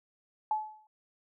sine tone with exponential decay, 860 Hz, A5, 40 cents flat, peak -24 dBFS, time 0.51-0.87 s, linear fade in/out 2 ms, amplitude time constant 78 ms, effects none

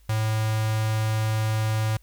square tone with notch filter, 109.4 Hz, A2, 9 cents flat, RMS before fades -24 dBFS, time 0.09-1.97 s, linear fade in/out 5 ms, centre 290 Hz, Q 1.1, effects added 51 Hz sine -52 dBFS peak until 2.02 s + white hiss -64 dBFS RMS until 2.02 s

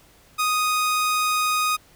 sawtooth tone, 1244.5 Hz, D#6, in tune, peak -16 dBFS, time 0.38-1.77 s, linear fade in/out 20 ms, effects pink hiss -54 dBFS RMS until 1.95 s

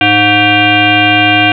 sine tone with frequency modulation, 1553 Hz, G6, 17 cents flat, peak -5 dBFS, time 0.01-1.52 s, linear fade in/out 2 ms, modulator 415 Hz, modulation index 3.5, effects none

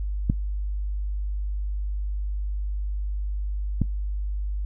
clicks, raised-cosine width 5 ms, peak -8 dBFS, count 2, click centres 0.299 / 3.817 s, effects noise-tail reverb RT60 0.1 s tail -19 dB re dry + added 50 Hz sine -25 dBFS peak until 4.65 s

